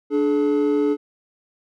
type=tone pair together; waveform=triangle; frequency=293.7 / 426.8 Hz; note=D4 / G#4; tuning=0 / +47 cents; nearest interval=tritone; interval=647 cents; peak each=-17 dBFS; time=0.1-0.97 s; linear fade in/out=50 ms; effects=tanh soft clip ceiling -7 dBFS